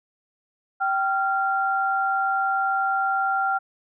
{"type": "tone pair together", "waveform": "sine", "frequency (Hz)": [777, 1384.5], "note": ["G5", "F6"], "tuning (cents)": [-16, -15], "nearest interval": "minor seventh", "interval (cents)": 1001, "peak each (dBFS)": [-23, -23], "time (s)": [0.8, 3.59], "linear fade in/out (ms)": 20, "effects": []}